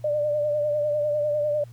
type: tone with vibrato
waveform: sine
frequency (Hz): 595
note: D5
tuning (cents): +22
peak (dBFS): -21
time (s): 0.04-1.64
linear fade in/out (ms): 5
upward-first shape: sine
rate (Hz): 10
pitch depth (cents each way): 38
effects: added 118 Hz sine -41 dBFS peak until 1.72 s + pink hiss -59 dBFS RMS until 1.72 s